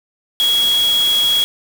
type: tone in noise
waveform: sine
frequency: 3322 Hz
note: G#7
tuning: in tune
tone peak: -12 dBFS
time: 0.4-1.44 s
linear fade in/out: 0 ms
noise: white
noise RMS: -25 dBFS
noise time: 0.4-1.44 s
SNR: +10 dB
effects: none